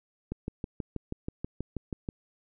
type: click train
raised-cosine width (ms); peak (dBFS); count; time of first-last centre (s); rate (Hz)
3; -20; 12; 0.32-2.088; 6.22
effects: none